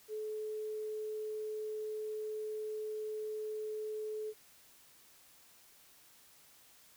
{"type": "tone", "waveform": "sine", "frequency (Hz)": 430, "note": "A4", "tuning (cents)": -40, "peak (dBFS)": -37, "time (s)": [0.08, 4.34], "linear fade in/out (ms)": 50, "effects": ["white hiss -62 dBFS RMS until 6.96 s"]}